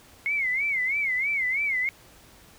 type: tone with vibrato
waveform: sine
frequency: 2154 Hz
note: C7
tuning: 50 cents sharp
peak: -23 dBFS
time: 0.26-1.89 s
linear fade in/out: 0 ms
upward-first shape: sine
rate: 3.1 Hz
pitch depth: 140 cents each way
effects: pink hiss -53 dBFS RMS until 2.58 s